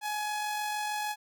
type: tone with amplitude modulation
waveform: sawtooth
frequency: 842 Hz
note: G#5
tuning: 24 cents sharp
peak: -26 dBFS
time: 0.01-1.16 s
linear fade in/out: 50 ms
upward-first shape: sine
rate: 46.5 Hz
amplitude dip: 25%
effects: none

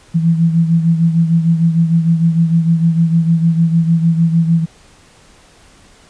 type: beating tone pair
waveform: sine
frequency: 164.81 / 171.41 Hz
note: E3 / F3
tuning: 0 / -32 cents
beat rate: 6.6 Hz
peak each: -10 / -17 dBFS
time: 0.14-4.66 s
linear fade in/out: 20 ms
effects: pink hiss -46 dBFS RMS until 6.09 s + resampled to 22050 Hz

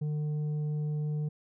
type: tone with tanh clipping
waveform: sine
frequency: 150.5 Hz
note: D3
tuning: 43 cents sharp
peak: -30 dBFS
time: 0.01-1.29 s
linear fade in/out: 10 ms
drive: 5 dB
effects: none

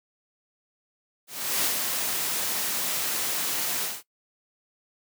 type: noise with ADSR envelope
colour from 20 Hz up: white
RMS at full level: -24 dBFS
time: 1.27-4.03 s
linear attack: 370 ms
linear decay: 100 ms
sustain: -4 dB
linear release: 210 ms
effects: noise-tail reverb RT60 0.1 s tail -19 dB re dry + high-pass 150 Hz 12 dB/octave

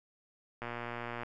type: click train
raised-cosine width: 0.5 ms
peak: -24 dBFS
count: 74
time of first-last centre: 0.62-1.233 s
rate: 119 Hz
effects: none

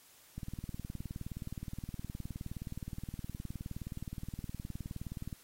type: click train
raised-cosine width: 5 ms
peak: -28 dBFS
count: 96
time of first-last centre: 0.38-5.328 s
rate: 19.2 Hz
effects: white hiss -61 dBFS RMS until 5.43 s + AAC 48 kbps

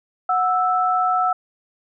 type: tone pair together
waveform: sine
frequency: 734.4 / 1318.5 Hz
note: F#5 / E6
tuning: -13 / 0 cents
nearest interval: minor seventh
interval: 1013 cents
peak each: -19 dBFS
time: 0.29-1.33 s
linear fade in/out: 5 ms
effects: none

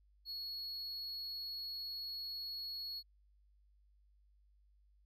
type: tone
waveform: triangle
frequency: 4347 Hz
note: C#8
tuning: 35 cents flat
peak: -40 dBFS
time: 0.25-3.03 s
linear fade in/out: 50 ms
effects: added 50 Hz sine -66 dBFS peak until 5.05 s

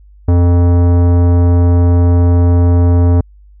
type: tone with tanh clipping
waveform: sine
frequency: 87.31 Hz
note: F2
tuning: in tune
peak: -8 dBFS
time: 0.28-3.21 s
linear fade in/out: 5 ms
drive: 17 dB
effects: added 50 Hz sine -38 dBFS peak until 3.6 s

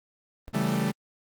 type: noise with exponential decay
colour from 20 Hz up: brown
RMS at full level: -40 dBFS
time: 0.48-0.56 s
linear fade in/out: 0 ms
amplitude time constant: 17 ms
type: chord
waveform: 40% pulse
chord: A dominant seventh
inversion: first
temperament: equal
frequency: 138.59 / 164.81 / 196 / 220 Hz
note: C#3 / E3 / G3 / A3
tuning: 0 / 0 / 0 / 0 cents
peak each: -30 / -30 / -28 / -28 dBFS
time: 0.53-0.92 s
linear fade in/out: 20 ms
effects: Opus 24 kbps

